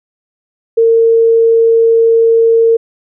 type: tone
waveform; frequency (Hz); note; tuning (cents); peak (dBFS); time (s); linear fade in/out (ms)
sine; 456.4; A#4; -37; -5; 0.77-2.77; 10
effects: none